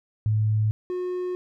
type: tone pair in turn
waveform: sine / triangle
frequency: 107.7 / 362.3 Hz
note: A2 / F#4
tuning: -37 / -36 cents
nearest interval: octave + major sixth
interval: 2101 cents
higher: second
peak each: -19 / -24 dBFS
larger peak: first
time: 0.26-0.71 / 0.9-1.35 s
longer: neither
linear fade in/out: 0 ms
effects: none